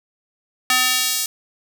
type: tone with high-pass filter sweep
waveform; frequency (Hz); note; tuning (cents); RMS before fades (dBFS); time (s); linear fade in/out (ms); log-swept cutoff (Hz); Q
square; 254; B3; +49; -19; 0.7-1.26; 2; 1500 to 6000; 0.77
effects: none